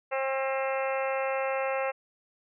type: harmonic tone with a mistuned harmonic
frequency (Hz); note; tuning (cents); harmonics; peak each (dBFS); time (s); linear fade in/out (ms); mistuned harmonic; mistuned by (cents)
267.5; C4; +38; 2 / 3 / 4 / 5 / 6 / 7 / 8 / 9 / 10; -29 / -34 / -38 / -38 / -42 / -42 / -39 / -44 / -40; 0.11-1.92; 20; 8; -24
effects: none